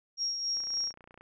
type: tone with tremolo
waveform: sine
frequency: 5588 Hz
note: F8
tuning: in tune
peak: -28 dBFS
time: 0.17-0.93 s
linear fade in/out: 50 ms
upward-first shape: sine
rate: 3.6 Hz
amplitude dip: 45%
type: click train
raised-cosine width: 0.5 ms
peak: -37 dBFS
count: 20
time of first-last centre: 0.57-1.21 s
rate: 29.7 Hz
effects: none